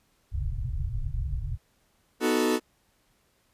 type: low-pass noise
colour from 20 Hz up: pink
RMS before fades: -30 dBFS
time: 0.31-1.58 s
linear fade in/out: 50 ms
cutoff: 140 Hz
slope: 96 dB/octave
type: chord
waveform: 40% pulse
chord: B dominant seventh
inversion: none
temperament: equal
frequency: 246.9 / 311.1 / 370 / 440 Hz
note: B3 / D#4 / F#4 / A4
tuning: 0 / 0 / 0 / 0 cents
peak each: -27 dBFS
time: 2.2-2.6 s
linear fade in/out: 50 ms
effects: pink hiss -68 dBFS RMS until 3.53 s + resampled to 32000 Hz